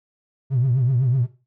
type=tone with vibrato; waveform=triangle; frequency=127 Hz; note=B2; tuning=49 cents sharp; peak=-12 dBFS; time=0.5-1.27 s; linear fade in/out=50 ms; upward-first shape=triangle; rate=8 Hz; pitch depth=160 cents each way; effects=noise-tail reverb RT60 0.3 s tail -17 dB re dry + tanh soft clip ceiling -14 dBFS